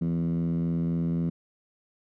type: tone with band-pass filter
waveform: 10% pulse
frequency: 83.8 Hz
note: E2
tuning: 29 cents sharp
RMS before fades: -27 dBFS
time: 0.01-1.3 s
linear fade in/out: 10 ms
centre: 190 Hz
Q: 6.9
effects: none